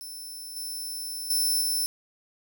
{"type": "tone with level steps", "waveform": "15% pulse", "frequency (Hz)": 5320, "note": "E8", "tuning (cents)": 15, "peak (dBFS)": [-32, -27, -17, -19], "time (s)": [0.01, 1.86], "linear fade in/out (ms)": 0, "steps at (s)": [0.56, 1.3, 1.61], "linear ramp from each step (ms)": 5, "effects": []}